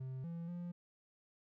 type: tone with pitch steps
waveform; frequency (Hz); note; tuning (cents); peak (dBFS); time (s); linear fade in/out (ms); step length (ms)
triangle; 130.6 / 168.4 / 174.7; C3 / E3 / F3; -3 / +37 / +1; -39; 0-0.72; 10; 240
effects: none